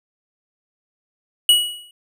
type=tone with exponential decay; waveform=square; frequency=2919 Hz; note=F#7; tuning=24 cents flat; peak=-8 dBFS; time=1.49-1.91 s; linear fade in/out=2 ms; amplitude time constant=91 ms; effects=none